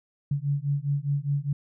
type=beating tone pair; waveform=sine; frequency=140 / 144.9 Hz; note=C#3 / D3; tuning=+18 / -23 cents; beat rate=4.9 Hz; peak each=-27 dBFS; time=0.31-1.53 s; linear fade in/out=5 ms; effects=none